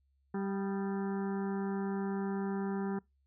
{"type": "harmonic tone with a mistuned harmonic", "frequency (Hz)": 196, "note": "G3", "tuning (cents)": 0, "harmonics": [1, 2, 4, 5, 6, 7, 8, 9], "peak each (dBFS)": [-34, -38, -45, -49, -53, -52, -53, -55], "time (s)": [0.34, 2.99], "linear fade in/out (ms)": 5, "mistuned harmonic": 6, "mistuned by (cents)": 74, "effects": ["noise-tail reverb RT60 0.2 s tail -25 dB re dry", "added 68 Hz sine -70 dBFS peak until 3.26 s"]}